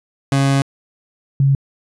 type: tone pair in turn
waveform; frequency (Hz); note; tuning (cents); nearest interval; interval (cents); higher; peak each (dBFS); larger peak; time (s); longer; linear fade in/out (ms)
30% pulse / sine; 137.5 / 137.5; C#3 / C#3; -14 / -14; unison; 0; neither; -10; neither; 0.32-0.62 / 1.4-1.55; first; 2
effects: resampled to 24000 Hz